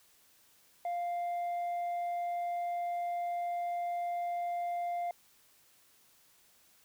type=tone with tanh clipping; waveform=sine; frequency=698.5 Hz; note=F5; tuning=in tune; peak=-33 dBFS; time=0.85-5.11 s; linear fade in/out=2 ms; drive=3 dB; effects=white hiss -65 dBFS RMS until 6.84 s